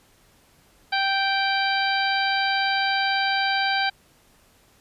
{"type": "harmonic tone", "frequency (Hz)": 782, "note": "G5", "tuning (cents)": -4, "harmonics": [1, 2, 3, 4, 5, 6], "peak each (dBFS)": [-24, -25, -29, -31, -31, -31], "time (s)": [0.92, 3.9], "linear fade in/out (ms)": 10, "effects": ["pink hiss -58 dBFS RMS until 4.8 s", "resampled to 32000 Hz"]}